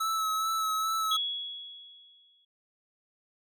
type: tone with vibrato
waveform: square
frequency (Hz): 1301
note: E6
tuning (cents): -23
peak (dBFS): -28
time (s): 0-1.17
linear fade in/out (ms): 10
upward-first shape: sine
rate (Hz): 2.4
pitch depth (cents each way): 22
type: tone with exponential decay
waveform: sine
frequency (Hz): 3354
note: G#7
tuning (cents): +16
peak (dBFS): -25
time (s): 1.11-2.45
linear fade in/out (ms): 5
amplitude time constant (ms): 290
effects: none